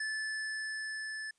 square tone with level ramp, 1742 Hz, A6, 18 cents flat, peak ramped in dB -34 to -39 dBFS, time 0-1.31 s, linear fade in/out 5 ms, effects white hiss -75 dBFS RMS until 1.38 s + resampled to 22050 Hz

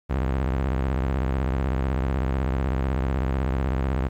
sawtooth tone with vibrato, 65.7 Hz, C2, 8 cents sharp, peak -18 dBFS, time 0.09-4.09 s, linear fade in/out 20 ms, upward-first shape triangle, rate 16 Hz, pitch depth 270 cents each way, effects low-pass 2000 Hz 12 dB/octave + 10-bit

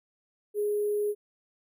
sine tone with sample-and-hold, 415.3 Hz, G#4, in tune, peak -25 dBFS, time 0.54-1.15 s, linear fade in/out 50 ms, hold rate 11025 Hz, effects none

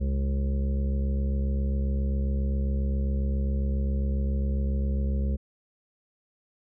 harmonic tone with a mistuned harmonic, 67.4 Hz, C#2, 48 cents flat, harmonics 1 / 2 / 3 / 5 / 6 / 7 / 8, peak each -24 / -36 / -33 / -47 / -45 / -46 / -44 dBFS, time 0-5.37 s, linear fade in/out 20 ms, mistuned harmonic 3, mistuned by +42 cents, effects none

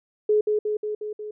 sine tone with echo, 423.6 Hz, G#4, 34 cents sharp, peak -16 dBFS, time 0.29-0.41 s, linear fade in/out 5 ms, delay 180 ms, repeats 5, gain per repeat -3 dB, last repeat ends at 1.31 s, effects none

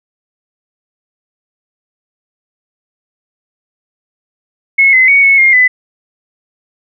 sine tone with pitch steps, 2184 / 2044 / 2233 / 2201 / 2125 / 2004 Hz, C#7 / C7 / C#7 / C#7 / C7 / B6, -26 / -41 / +12 / -13 / +26 / +25 cents, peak -4 dBFS, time 4.78-5.68 s, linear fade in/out 10 ms, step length 150 ms, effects none

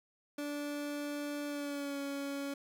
30% pulse tone with pitch glide, 291 to 280 Hz, D4 to C#4, -16 to +18 cents, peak -34 dBFS, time 0.38-2.54 s, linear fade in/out 5 ms, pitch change -66 cents, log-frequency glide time 1.47-1.99 s, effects none

